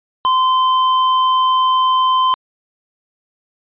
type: tone with hard clipping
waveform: sine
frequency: 1032 Hz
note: C6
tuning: 24 cents flat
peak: -13 dBFS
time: 0.25-2.34 s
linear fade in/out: 0 ms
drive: 10 dB
effects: resampled to 8000 Hz